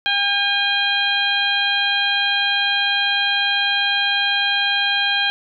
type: harmonic tone with a mistuned harmonic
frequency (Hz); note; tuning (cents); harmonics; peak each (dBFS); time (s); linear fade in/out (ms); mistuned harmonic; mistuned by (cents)
804; G5; +44; 1 / 2 / 3 / 4 / 5; -26 / -21 / -24 / -20 / -26; 0.06-5.3; 0; 3; +33
effects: none